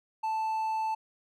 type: tone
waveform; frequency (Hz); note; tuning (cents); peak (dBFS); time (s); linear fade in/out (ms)
triangle; 880; A5; 0; -26; 0.23-0.95; 10
effects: none